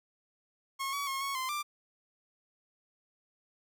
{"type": "tone with pitch steps", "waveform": "sawtooth", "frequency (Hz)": [1087, 1133, 1081, 1105, 1038, 1183], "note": ["C#6", "C#6", "C#6", "C#6", "C6", "D6"], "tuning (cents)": [-34, 37, -44, -6, -14, 12], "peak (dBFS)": -29, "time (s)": [0.79, 1.63], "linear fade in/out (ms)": 20, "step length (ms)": 140, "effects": []}